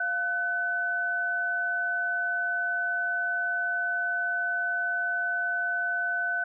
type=tone pair together; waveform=sine; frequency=698.5 / 1505.1 Hz; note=F5 / F#6; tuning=0 / +29 cents; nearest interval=octave + minor second; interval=1329 cents; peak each=-34 / -26 dBFS; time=0-6.44 s; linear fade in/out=5 ms; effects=none